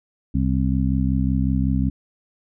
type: harmonic tone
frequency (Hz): 65.41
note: C2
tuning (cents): 0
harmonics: 1 / 2 / 3 / 4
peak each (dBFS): -22 / -23 / -23 / -24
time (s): 0.34-1.9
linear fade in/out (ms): 10
effects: none